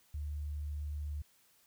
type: tone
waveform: sine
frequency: 73.9 Hz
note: D2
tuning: 11 cents sharp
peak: -36 dBFS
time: 0.14-1.22 s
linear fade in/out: 5 ms
effects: white hiss -68 dBFS RMS until 1.66 s